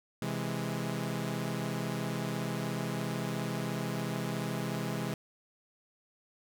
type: chord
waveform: sawtooth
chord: C augmented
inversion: none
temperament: equal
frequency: 130.81 / 164.81 / 207.7 Hz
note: C3 / E3 / G#3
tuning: 0 / 0 / 0 cents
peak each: -33 dBFS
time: 0.22-5.14 s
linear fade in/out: 2 ms
effects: none